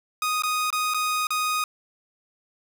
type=tone with dropouts; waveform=sawtooth; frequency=1244.5 Hz; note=D#6; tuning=in tune; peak=-19 dBFS; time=0.22-1.64 s; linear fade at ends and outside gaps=2 ms; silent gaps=0.422-0.435 / 0.704-0.727 / 0.938-0.944 / 1.27-1.305 s; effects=none